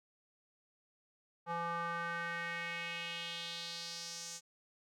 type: tone with band-pass filter sweep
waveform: square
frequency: 169.8 Hz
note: F3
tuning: 48 cents flat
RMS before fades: -41 dBFS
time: 1.46-4.41 s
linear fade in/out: 50 ms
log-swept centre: 970 to 6700 Hz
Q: 2.9
effects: none